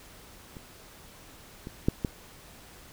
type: clicks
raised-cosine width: 3 ms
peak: -30 / -25 / -9 / -14 dBFS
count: 4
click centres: 0.568 / 1.671 / 1.885 / 2.048 s
effects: pink hiss -51 dBFS RMS until 2.92 s